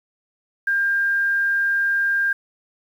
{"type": "tone", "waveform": "sine", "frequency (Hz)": 1600, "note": "G6", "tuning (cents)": 35, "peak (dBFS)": -17, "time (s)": [0.67, 2.33], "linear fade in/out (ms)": 5, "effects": ["8-bit"]}